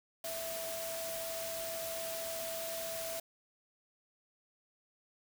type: tone in noise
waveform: sine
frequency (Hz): 659.3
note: E5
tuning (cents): 0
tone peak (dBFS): -40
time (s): 0.24-3.2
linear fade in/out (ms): 5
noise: white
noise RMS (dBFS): -42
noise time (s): 0.24-3.2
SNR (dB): -1
effects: none